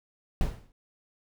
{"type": "noise with exponential decay", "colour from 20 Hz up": "brown", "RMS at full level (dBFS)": -24, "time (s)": [0.41, 0.72], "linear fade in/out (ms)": 1, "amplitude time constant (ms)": 67, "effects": []}